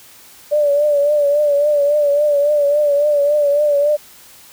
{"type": "tone with vibrato", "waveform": "sine", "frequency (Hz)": 583, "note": "D5", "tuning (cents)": -13, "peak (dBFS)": -11, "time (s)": [0.51, 3.97], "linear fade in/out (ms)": 20, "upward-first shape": "triangle", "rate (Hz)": 3.6, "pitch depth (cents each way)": 60, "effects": ["white hiss -43 dBFS RMS until 4.52 s"]}